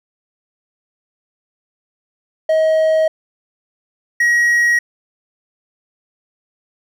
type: tone pair in turn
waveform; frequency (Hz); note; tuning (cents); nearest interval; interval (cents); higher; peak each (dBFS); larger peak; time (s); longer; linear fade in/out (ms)
triangle; 634 / 1899.9; D#5 / A#6; +32 / +32; octave + perfect fifth; 1900; second; -9; neither; 2.49-3.08 / 4.2-4.79; neither; 5
effects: none